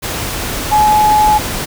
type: tone in noise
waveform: sine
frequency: 848 Hz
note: G#5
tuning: 36 cents sharp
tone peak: -7 dBFS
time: 0.71-1.39 s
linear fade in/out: 20 ms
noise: pink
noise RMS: -20 dBFS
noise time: 0.02-1.66 s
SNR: +10 dB
effects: none